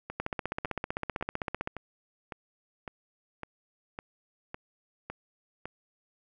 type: two click trains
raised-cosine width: 0.5 ms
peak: -22 / -16 dBFS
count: 11 / 24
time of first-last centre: 0.1-5.656 / 0.2-1.674 s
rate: 1.8 / 15.6 Hz
effects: none